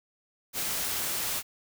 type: noise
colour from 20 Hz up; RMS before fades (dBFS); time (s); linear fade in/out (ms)
white; -31; 0.53-1.43; 50
effects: none